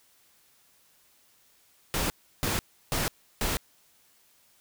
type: noise bursts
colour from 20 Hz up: pink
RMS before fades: -28 dBFS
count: 4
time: 1.94-3.57 s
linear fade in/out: 0 ms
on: 160 ms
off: 330 ms
effects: white hiss -63 dBFS RMS until 4.6 s

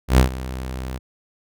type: tone with ADSR envelope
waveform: sawtooth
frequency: 64.2 Hz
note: C2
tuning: 32 cents flat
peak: -5 dBFS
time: 0.08-0.99 s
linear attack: 100 ms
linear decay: 110 ms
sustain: -18 dB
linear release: 28 ms
effects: none

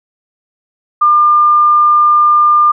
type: tone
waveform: sine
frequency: 1200 Hz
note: D6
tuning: 37 cents sharp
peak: -5 dBFS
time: 1.01-2.72 s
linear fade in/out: 10 ms
effects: none

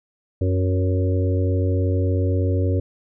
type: harmonic tone with a mistuned harmonic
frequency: 92.6 Hz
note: F#2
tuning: 2 cents sharp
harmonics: 1 / 3 / 4 / 5 / 6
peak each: -18 / -27 / -29 / -29 / -31 dBFS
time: 0.41-2.8 s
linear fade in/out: 5 ms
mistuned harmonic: 5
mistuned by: +15 cents
effects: none

